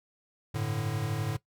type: chord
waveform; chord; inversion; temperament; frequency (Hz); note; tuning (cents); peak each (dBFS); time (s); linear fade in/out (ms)
square; G suspended second; none; equal; 98 / 110 / 146.83; G2 / A2 / D3; 0 / 0 / 0; -39 / -33 / -34; 0.54-1.37; 10
effects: noise-tail reverb RT60 0.1 s tail -18 dB re dry